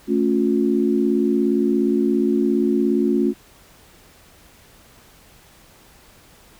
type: chord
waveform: sine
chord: A augmented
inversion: none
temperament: equal with one note detuned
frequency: 220 / 277.2 / 356.6 Hz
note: A3 / C#4 / E#4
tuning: 0 / 0 / +36 cents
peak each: -20 dBFS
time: 0.07-3.34 s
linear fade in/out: 50 ms
effects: pink hiss -50 dBFS RMS until 6.59 s